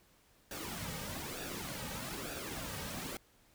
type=noise with flanger; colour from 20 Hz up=pink; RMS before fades=-42 dBFS; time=0.51-3.17 s; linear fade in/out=2 ms; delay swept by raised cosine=0.95 to 2.95 ms; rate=1.1 Hz; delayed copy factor=-0.65; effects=pink hiss -67 dBFS RMS until 3.54 s

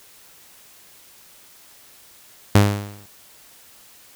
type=tone with exponential decay; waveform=sawtooth; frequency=102 Hz; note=G#2; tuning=31 cents flat; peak=-4 dBFS; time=2.55-3.06 s; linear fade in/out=5 ms; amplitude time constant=110 ms; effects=white hiss -49 dBFS RMS until 4.15 s

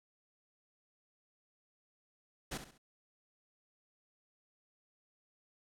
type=noise with echo; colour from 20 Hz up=pink; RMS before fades=-40 dBFS; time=2.51-2.58 s; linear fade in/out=10 ms; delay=67 ms; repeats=3; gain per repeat=-9 dB; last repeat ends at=2.781 s; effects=low-pass 11000 Hz 12 dB/octave

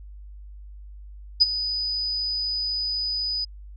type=tone with ADSR envelope; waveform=sine; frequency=4978 Hz; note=D#8; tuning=in tune; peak=-10 dBFS; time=1.4-3.45 s; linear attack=19 ms; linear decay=26 ms; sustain=-14 dB; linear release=10 ms; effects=added 50 Hz sine -39 dBFS peak until 3.76 s

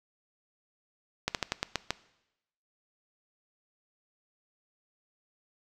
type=slowing click train; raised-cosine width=0.2 ms; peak=-10 dBFS; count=7; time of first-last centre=1.28-1.906 s; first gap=68 ms; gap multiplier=1.17; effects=noise-tail reverb RT60 0.9 s tail -19 dB re dry

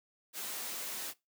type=noise; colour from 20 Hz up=white; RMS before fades=-40 dBFS; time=0.33-1.14 s; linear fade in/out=50 ms; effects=noise-tail reverb RT60 0.2 s tail -20 dB re dry + high-pass 200 Hz 12 dB/octave

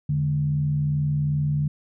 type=tone with frequency modulation; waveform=sine; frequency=146.83 Hz; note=D3; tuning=in tune; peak=-20 dBFS; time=0.09-1.68 s; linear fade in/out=5 ms; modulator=62.6 Hz; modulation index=0.39; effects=none

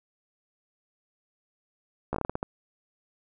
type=slowing click train; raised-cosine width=1 ms; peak=-15 dBFS; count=9; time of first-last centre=2.13-2.429 s; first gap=14 ms; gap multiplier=1.27; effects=none

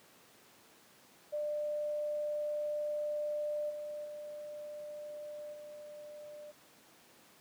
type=tone with level steps; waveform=sine; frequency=596 Hz; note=D5; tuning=25 cents sharp; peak=-33 / -39 / -42 / -46 dBFS; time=1.32-6.52 s; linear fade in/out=20 ms; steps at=3.69 / 4.04 / 5.52 s; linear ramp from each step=20 ms; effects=pink hiss -61 dBFS RMS until 7.4 s + high-pass 200 Hz 12 dB/octave

